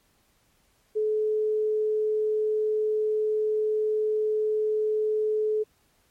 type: tone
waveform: sine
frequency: 429.6 Hz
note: A4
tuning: 41 cents flat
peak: -22 dBFS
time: 0.95-5.64 s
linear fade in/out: 20 ms
effects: pink hiss -66 dBFS RMS until 6.1 s + MP3 64 kbps